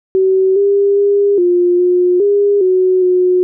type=tone with pitch steps; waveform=sine; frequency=379.5 / 400.7 / 403.9 / 353.5 / 358.6 / 405.8 / 370.6 / 363.8 Hz; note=F#4 / G4 / G#4 / F4 / F4 / G#4 / F#4 / F#4; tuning=+44 / +38 / -48 / +21 / +46 / -40 / +3 / -29 cents; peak=-8 dBFS; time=0.15-3.43 s; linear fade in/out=0 ms; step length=410 ms; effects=none